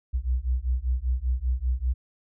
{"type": "beating tone pair", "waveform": "sine", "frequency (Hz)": [60.1, 65.2], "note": ["B1", "C2"], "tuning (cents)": [-46, -5], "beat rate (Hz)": 5.1, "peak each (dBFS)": -26, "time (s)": [0.13, 1.94], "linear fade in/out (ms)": 20, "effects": []}